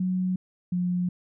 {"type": "tone pair in turn", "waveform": "sine", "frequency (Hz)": [184.2, 178.75], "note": ["F#3", "F3"], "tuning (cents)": [-7, 41], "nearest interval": "minor second", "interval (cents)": 52, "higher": "first", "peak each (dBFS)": -23, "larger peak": "neither", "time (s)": [[0, 0.36], [0.72, 1.09]], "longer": "second", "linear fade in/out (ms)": 5, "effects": []}